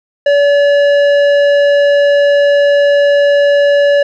sine tone with tanh clipping, 572 Hz, D5, 46 cents flat, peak -8 dBFS, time 0.26-4.03 s, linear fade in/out 5 ms, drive 12 dB, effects none

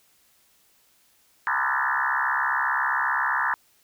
sine tone with frequency modulation, 1351 Hz, E6, 42 cents sharp, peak -21 dBFS, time 1.47-3.54 s, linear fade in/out 0 ms, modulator 67.5 Hz, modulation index 6.9, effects white hiss -62 dBFS RMS until 3.83 s

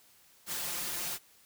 white noise with comb filter, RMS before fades -36 dBFS, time 0.46-1.19 s, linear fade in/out 50 ms, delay 5.7 ms, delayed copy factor +0.8, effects white hiss -62 dBFS RMS until 1.45 s

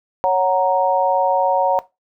sine chord, F# major, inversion second, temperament equal, 554.4 / 740 / 932.3 Hz, C#5 / F#5 / A#5, 0 / 0 / 0 cents, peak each -18 dBFS, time 0.24-1.79 s, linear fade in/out 0 ms, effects noise-tail reverb RT60 0.2 s tail -17 dB re dry

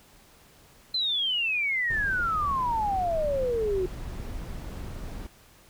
sine exponential sweep, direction down, 4131 to 360 Hz, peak -24 dBFS, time 0.94-3.86 s, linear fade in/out 5 ms
brown noise, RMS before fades -36 dBFS, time 1.9-5.27 s, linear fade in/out 5 ms
effects pink hiss -56 dBFS RMS until 5.69 s

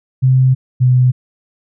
sine tone pair in turn, 130 / 126.45 Hz, C3 / B2, -11 / +41 cents, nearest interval unison, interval 48 cents, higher first, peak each -7 dBFS, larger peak neither, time 0.22-0.55 / 0.8-1.12 s, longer first, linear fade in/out 20 ms, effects none

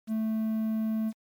triangle tone with quantisation, 220 Hz, A3, in tune, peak -24 dBFS, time 0.07-1.13 s, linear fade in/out 50 ms, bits 9, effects MP3 96 kbps

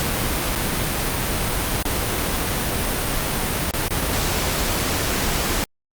pink noise with dropouts, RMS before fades -22 dBFS, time 0-5.64 s, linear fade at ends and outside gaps 0 ms, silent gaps 0.552-0.559 / 1.826-1.853 / 3.71-3.738 / 3.882-3.907 s, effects Opus 48 kbps

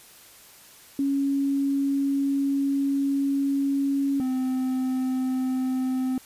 sine / triangle tone pair in turn, 277.2 / 258.2 Hz, C#4 / C4, 0 / -23 cents, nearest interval minor second, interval 123 cents, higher first, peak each -21 dBFS, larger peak neither, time 0.99-4.2 / 4.2-6.18 s, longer first, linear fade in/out 2 ms, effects white hiss -50 dBFS RMS until 6.25 s + resampled to 32000 Hz

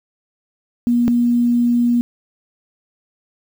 sine tone pair in turn, 239.7 / 239.7 Hz, A#3 / A#3, +48 / +48 cents, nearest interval unison, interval 0 cents, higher neither, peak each -12 dBFS, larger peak neither, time 0.87-1.08 / 1.08-2.01 s, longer second, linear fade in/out 0 ms, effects 7-bit

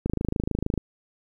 click train, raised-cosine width 3 ms, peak -12 dBFS, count 20, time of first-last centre 0.06-0.777 s, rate 26.5 Hz, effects 9-bit

